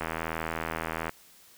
click train, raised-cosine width 0.5 ms, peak -16 dBFS, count 89, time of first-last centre 0.01-1.094 s, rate 81.2 Hz, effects white hiss -56 dBFS RMS until 1.57 s

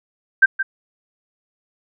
sine tone with echo, 1568 Hz, G6, in tune, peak -6 dBFS, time 0.42-0.46 s, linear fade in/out 10 ms, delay 170 ms, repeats 1, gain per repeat -11 dB, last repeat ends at 0.63 s, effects none

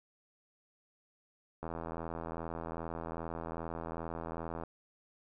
click train, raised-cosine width 1 ms, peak -26 dBFS, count 249, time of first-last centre 1.63-4.636 s, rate 82.5 Hz, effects none

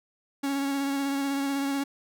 45% pulse tone with vibrato, 277.2 Hz, C#4, in tune, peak -26 dBFS, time 0.43-1.84 s, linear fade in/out 10 ms, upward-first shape sine, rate 16 Hz, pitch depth 20 cents each way, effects none

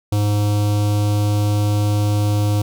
square tone with notch filter, 103.83 Hz, G#2, in tune, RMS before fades -17 dBFS, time 0.12-2.62 s, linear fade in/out 5 ms, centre 1800 Hz, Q 0.88, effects none

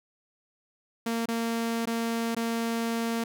sawtooth tone with dropouts, 230 Hz, A#3, 23 cents flat, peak -23 dBFS, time 1.06-3.24 s, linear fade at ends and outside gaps 5 ms, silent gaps 1.258-1.284 / 1.856-1.871 / 2.349-2.365 s, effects none

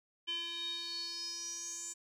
square tone with band-pass filter sweep, 340.3 Hz, F4, 45 cents flat, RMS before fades -41 dBFS, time 0.27-1.94 s, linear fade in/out 20 ms, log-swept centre 3000 to 7400 Hz, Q 9.7, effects none

